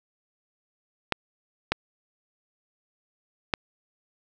clicks, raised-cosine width 0.3 ms, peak -6 dBFS, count 3, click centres 1.123 / 1.72 / 3.538 s, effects none

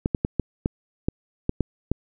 clicks, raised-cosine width 3 ms, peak -8 dBFS, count 9, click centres 0.059 / 0.148 / 0.249 / 0.397 / 0.659 / 1.085 / 1.494 / 1.607 / 1.916 s, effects none

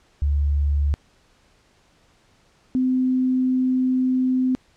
sine tone pair in turn, 72 / 256.6 Hz, D2 / C4, -34 / -34 cents, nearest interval octave + minor seventh, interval 2200 cents, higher second, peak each -17 dBFS, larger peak neither, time 0.22-0.94 / 2.75-4.55 s, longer second, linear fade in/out 0 ms, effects pink hiss -59 dBFS RMS until 4.76 s + low-pass 7000 Hz 12 dB/octave

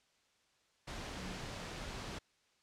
sine tone in noise, 184.1 Hz, F#3, 8 cents flat, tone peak -46 dBFS, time 1.17-1.37 s, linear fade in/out 10 ms, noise pink, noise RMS -44 dBFS, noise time 0.87-2.19 s, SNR -5 dB, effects white hiss -73 dBFS RMS until 2.62 s + low-pass 6000 Hz 12 dB/octave

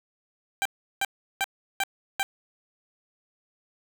15% pulse tone bursts, 785 Hz, G5, 2 cents sharp, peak -17 dBFS, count 5, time 0.62-2.23 s, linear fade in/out 0 ms, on 34 ms, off 360 ms, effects none

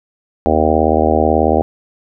harmonic tone, 78.3 Hz, D#2, 11 cents sharp, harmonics 1 / 3 / 4 / 5 / 6 / 7 / 8 / 9 / 10, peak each -19 / -19 / -19 / -19 / -19 / -19 / -19 / -19 / -19 dBFS, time 0.46-1.62 s, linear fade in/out 0 ms, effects none

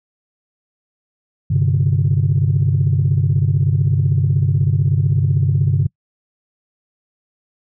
sine chord, G suspended fourth, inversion none, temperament equal, 98 / 130.81 / 146.83 Hz, G2 / C3 / D3, 0 / 0 / 0 cents, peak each -16 dBFS, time 1.5-5.87 s, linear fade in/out 10 ms, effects noise-tail reverb RT60 0.1 s tail -26 dB re dry + tanh soft clip ceiling -6 dBFS

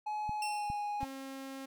triangle tone with pitch glide, 847 to 828.1 Hz, G#5 to G#5, +34 to -5 cents, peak -32 dBFS, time 0.06-1.05 s, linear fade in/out 10 ms, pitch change -39 cents, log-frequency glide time 0.36-0.71 s
clicks, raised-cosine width 5 ms, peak -29 dBFS, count 3, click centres 0.294 / 0.701 / 1.031 s
20% pulse tone with exponential decay, 2709 Hz, E7, 47 cents sharp, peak -31 dBFS, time 0.42-1.11 s, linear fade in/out 2 ms, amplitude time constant 150 ms
sawtooth tone, 269.1 Hz, C4, 49 cents sharp, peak -38 dBFS, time 1-1.66 s, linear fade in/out 10 ms
effects none

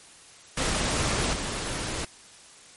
pink noise with level steps, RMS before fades -26 / -31 dBFS, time 0.57-2.05 s, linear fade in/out 5 ms, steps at 1.33 s, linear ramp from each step 2 ms, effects white hiss -50 dBFS RMS until 2.76 s + MP3 48 kbps

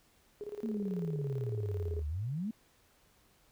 sine tone with tremolo, 415.3 Hz, G#4, in tune, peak -37 dBFS, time 0.41-2.02 s, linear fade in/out 0 ms, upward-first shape square, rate 18 Hz, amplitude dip 80%
sine exponential two-way sweep, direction down then up, 233.1 to 72.9 to 233.1 Hz, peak -33 dBFS, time 0.63-2.51 s, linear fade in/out 5 ms, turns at 2.08 s
effects pink hiss -67 dBFS RMS until 3.51 s

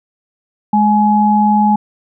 sine tone pair together, 209.7 / 842.7 Hz, G#3 / G#5, +17 / +25 cents, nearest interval 2 octaves, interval 2408 cents, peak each -11 dBFS, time 0.73-1.76 s, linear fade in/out 5 ms, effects none

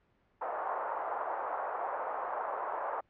white band-pass noise, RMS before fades -36 dBFS, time 0.41-3.01 s, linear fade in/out 10 ms, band 560 to 1100 Hz, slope 24 dB/octave, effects pink hiss -71 dBFS RMS until 3.09 s + low-pass 2000 Hz 12 dB/octave

